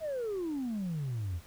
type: exponential sweep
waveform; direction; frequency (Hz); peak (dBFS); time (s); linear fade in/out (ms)
sine; down; 659.3 to 79.9; -30; 0-1.41; 50
effects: tanh soft clip ceiling -30 dBFS + pink hiss -56 dBFS RMS until 1.46 s